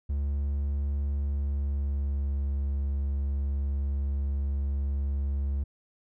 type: tone with pitch glide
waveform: triangle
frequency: 70.8 to 69.66 Hz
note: C#2 to C#2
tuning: +37 to +9 cents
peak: -24 dBFS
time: 0.09-5.64 s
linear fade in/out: 10 ms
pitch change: -28 cents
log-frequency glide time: 1.17-2.4 s
effects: none